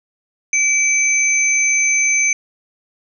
sine tone pair together, 2314 / 6178 Hz, D7 / G8, -26 / -26 cents, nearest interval octave + perfect fourth, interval 1700 cents, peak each -15 / -16 dBFS, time 0.53-2.33 s, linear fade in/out 2 ms, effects none

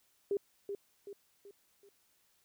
sine tone with echo, 401.4 Hz, G4, 41 cents sharp, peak -29 dBFS, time 0.31-0.37 s, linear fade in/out 2 ms, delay 380 ms, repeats 4, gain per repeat -7 dB, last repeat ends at 1.89 s, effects white hiss -72 dBFS RMS until 2.44 s

